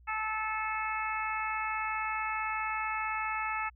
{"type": "harmonic tone", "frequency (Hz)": 435.4, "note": "A4", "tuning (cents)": -18, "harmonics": [2, 3, 4, 5, 6], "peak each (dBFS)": [-36, -35, -40, -38, -40], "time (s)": [0.07, 3.7], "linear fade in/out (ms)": 20, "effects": ["added 60 Hz sine -55 dBFS peak until 3.75 s"]}